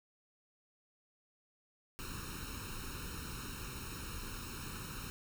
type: noise with comb filter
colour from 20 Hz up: pink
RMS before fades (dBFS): -44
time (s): 1.99-5.1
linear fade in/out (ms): 0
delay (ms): 0.74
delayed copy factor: +1
effects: none